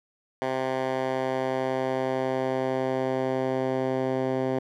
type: tone with band-pass filter sweep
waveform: 10% pulse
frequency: 130.9 Hz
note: C3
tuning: 1 cent sharp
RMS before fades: -27 dBFS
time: 0.42-4.59 s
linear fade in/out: 0 ms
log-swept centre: 830 to 380 Hz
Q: 0.71
effects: none